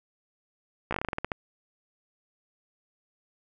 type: slowing click train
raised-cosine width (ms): 0.5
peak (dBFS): -14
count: 12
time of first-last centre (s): 0.91-1.318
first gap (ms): 15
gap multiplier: 1.17
effects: none